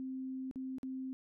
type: tone with dropouts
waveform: sine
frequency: 261.6 Hz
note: C4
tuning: in tune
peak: -38 dBFS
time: 0-1.13 s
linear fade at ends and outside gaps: 0 ms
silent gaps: 0.512-0.558 / 0.784-0.831 s
effects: none